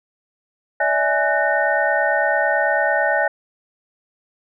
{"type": "tone cluster", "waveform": "sine", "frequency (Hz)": [580, 649, 830, 1492, 1829], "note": ["D5", "E5", "G#5", "F#6", "A#6"], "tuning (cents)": [-22, -27, -1, 14, -33], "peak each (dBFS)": -22, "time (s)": [0.8, 3.28], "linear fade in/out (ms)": 5, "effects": []}